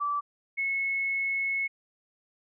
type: tone pair in turn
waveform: sine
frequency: 1160 / 2190 Hz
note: D6 / C#7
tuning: -22 / -22 cents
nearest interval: major seventh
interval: 1100 cents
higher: second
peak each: -26 dBFS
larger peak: neither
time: 0-0.21 / 0.57-1.68 s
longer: second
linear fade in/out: 20 ms
effects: none